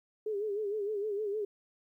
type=tone with vibrato; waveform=sine; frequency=415.3 Hz; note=G#4; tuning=in tune; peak=-31 dBFS; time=0.26-1.45 s; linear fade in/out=5 ms; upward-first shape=sine; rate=6.5 Hz; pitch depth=85 cents each way; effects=12-bit